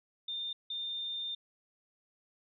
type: tone bursts at uneven times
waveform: sine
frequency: 3613 Hz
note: A7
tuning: 45 cents sharp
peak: -35 dBFS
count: 2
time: 0.28-0.53 / 0.7-1.35 s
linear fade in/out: 5 ms
effects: none